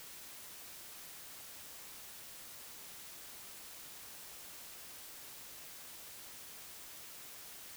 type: silence
effects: white hiss -51 dBFS RMS until 7.76 s